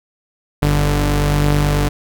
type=tone pair together; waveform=sawtooth; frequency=49.18 / 146.4 Hz; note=G1 / D3; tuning=+6 / -5 cents; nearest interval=octave + perfect fifth; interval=1889 cents; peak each=-12 dBFS; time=0.62-1.89 s; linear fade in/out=10 ms; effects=none